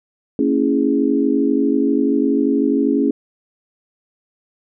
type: chord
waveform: sine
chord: A# half-diminished seventh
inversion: none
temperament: equal with one note detuned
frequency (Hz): 229.2 / 277.2 / 329.6 / 415.3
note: A#3 / C#4 / E4 / G#4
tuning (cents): -29 / 0 / 0 / 0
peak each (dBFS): -21 / -16 / -21 / -21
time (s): 0.39-3.11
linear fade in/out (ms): 2
effects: none